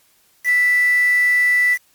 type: tone with quantisation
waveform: sine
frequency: 1975.5 Hz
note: B6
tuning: in tune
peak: -12 dBFS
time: 0.44-1.78 s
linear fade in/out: 50 ms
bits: 5
effects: white hiss -57 dBFS RMS until 1.94 s + MP3 96 kbps